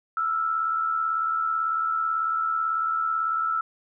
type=tone pair together; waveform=sine; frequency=1318.8 / 1396.9 Hz; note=E6 / F6; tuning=0 / 0 cents; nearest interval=minor second; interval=100 cents; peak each=-23 / -32 dBFS; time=0.17-3.61 s; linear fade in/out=2 ms; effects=none